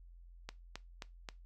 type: click train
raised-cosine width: 0.2 ms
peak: -25 dBFS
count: 4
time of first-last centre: 0.49-1.288 s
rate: 3.76 Hz
effects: noise-tail reverb RT60 0.2 s tail -19 dB re dry + added 43 Hz sine -53 dBFS peak until 1.45 s